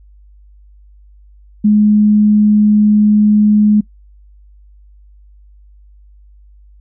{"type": "tone", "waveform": "sine", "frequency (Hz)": 210.2, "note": "G#3", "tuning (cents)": 21, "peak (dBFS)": -6, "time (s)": [1.64, 3.81], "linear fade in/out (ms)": 10, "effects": ["noise-tail reverb RT60 0.1 s tail -21 dB re dry", "added 50 Hz sine -40 dBFS peak until 6.8 s"]}